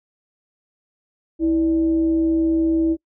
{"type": "tone with frequency modulation", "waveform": "sine", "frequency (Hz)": 325.2, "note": "E4", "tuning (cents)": -23, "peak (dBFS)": -15, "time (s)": [1.39, 2.97], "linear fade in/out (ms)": 50, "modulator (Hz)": 264, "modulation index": 0.26, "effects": ["noise-tail reverb RT60 0.1 s tail -24 dB re dry"]}